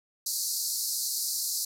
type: band-pass noise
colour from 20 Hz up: pink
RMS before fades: -31 dBFS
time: 0.26-1.65 s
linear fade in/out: 5 ms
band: 4200 to 15000 Hz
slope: 96 dB/octave
effects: none